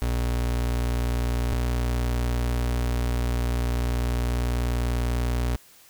35% pulse tone pair in turn, 60 / 60.25 Hz, B1 / B1, -49 / -42 cents, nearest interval unison, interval 7 cents, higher second, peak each -21 dBFS, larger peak neither, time 0.02-1.53 / 1.53-5.56 s, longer second, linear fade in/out 0 ms, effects white hiss -53 dBFS RMS until 5.89 s

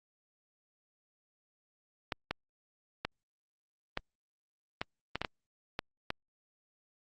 clicks, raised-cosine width 0.3 ms, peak -16 dBFS, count 10, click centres 2.122 / 2.31 / 3.05 / 3.974 / 4.815 / 5.156 / 5.216 / 5.248 / 5.791 / 6.104 s, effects Opus 48 kbps

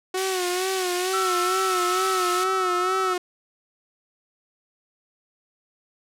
sawtooth tone with vibrato, 368.6 Hz, F#4, 7 cents flat, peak -20 dBFS, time 0.14-3.18 s, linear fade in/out 5 ms, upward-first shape sine, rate 2.2 Hz, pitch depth 61 cents each way
pink high-pass noise, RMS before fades -31 dBFS, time 0.17-2.44 s, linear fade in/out 5 ms, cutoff 2700 Hz, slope 12 dB/octave
sine tone with pitch glide, 1332 to 1305.3 Hz, E6 to E6, +18 to -17 cents, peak -23 dBFS, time 1.13-3.14 s, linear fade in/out 10 ms, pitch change -35 cents, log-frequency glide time 1.47-1.93 s
effects low-pass 11000 Hz 12 dB/octave

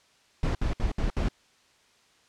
brown noise bursts, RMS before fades -26 dBFS, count 5, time 0.43-1.286 s, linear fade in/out 2 ms, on 120 ms, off 64 ms, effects white hiss -62 dBFS RMS until 2.28 s + low-pass 6000 Hz 12 dB/octave

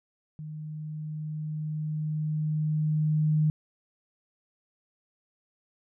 sine tone with level ramp, 153.7 Hz, D#3, 21 cents flat, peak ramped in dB -36 to -20 dBFS, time 0.39-3.5 s, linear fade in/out 0 ms, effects none

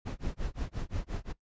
brown noise with tremolo, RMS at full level -32 dBFS, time 0.05-1.33 s, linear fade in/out 20 ms, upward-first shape sine, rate 5.7 Hz, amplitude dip 100%, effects noise-tail reverb RT60 0.1 s tail -19 dB re dry + resampled to 16000 Hz

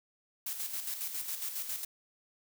blue noise with tremolo, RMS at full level -36 dBFS, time 0.46-1.85 s, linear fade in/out 5 ms, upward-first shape square, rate 7.3 Hz, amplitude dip 50%, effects none

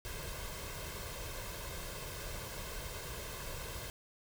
pink noise with comb filter, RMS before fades -43 dBFS, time 0.05-3.9 s, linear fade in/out 0 ms, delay 1.9 ms, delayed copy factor +0.6, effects none

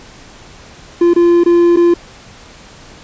triangle tone with dropouts, 345.1 Hz, F4, 21 cents flat, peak -4 dBFS, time 1.01-1.94 s, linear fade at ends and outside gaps 5 ms, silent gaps 1.136-1.161 / 1.437-1.46 / 1.762-1.769 s, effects pink hiss -38 dBFS RMS until 3.03 s + resampled to 16000 Hz

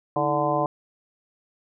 harmonic tone with a mistuned harmonic, 146.5 Hz, D3, 4 cents flat, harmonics 1 / 2 / 3 / 4 / 5 / 6 / 7, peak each -31 / -29 / -31 / -26 / -26 / -31 / -27 dBFS, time 0.16-0.66 s, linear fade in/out 2 ms, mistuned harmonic 2, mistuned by +140 cents, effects none

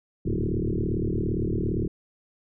sine tone with frequency modulation, 116.54 Hz, A#2, in tune, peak -23 dBFS, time 0.25-1.88 s, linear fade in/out 10 ms, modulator 37.5 Hz, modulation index 7.4, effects none

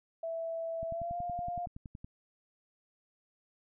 sine tone with pitch glide, 659.3 to 702.6 Hz, E5 to F5, 0 to +10 cents, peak -34 dBFS, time 0.23-1.66 s, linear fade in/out 5 ms, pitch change +110 cents, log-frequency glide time 0.87-1.2 s
click train, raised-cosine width 5 ms, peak -32 dBFS, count 14, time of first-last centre 0.83-2.045 s, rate 10.7 Hz
effects none

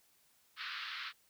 pink band-pass noise, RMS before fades -43 dBFS, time 0.56-1.13 s, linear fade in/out 50 ms, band 1200 to 4500 Hz, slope 48 dB/octave, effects white hiss -70 dBFS RMS until 1.29 s

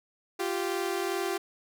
sawtooth tone pair together, 347.5 / 390 Hz, F4 / G4, -9 / -9 cents, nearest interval major second, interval 200 cents, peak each -28 / -27 dBFS, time 0.39-1.38 s, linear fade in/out 10 ms, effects none

